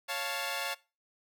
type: chord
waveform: 10% pulse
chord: Db augmented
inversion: none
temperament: equal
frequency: 554.4 / 698.5 / 880 Hz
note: Db5 / F5 / A5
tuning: 0 / 0 / 0 cents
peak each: -29 dBFS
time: 0.08-0.75 s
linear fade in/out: 20 ms
effects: noise-tail reverb RT60 0.3 s tail -21 dB re dry